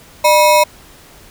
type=ring-modulated tone; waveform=square; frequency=786 Hz; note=G5; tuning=4 cents sharp; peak=-5 dBFS; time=0.24-0.64 s; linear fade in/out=10 ms; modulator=184 Hz; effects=pink hiss -42 dBFS RMS until 1.3 s